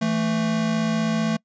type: tone pair together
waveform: square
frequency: 165.8 / 221.3 Hz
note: E3 / A3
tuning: +10 / +10 cents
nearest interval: perfect fourth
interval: 500 cents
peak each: -27 / -22 dBFS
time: 0.01-1.37 s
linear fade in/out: 10 ms
effects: noise-tail reverb RT60 0.1 s tail -25 dB re dry + resampled to 16000 Hz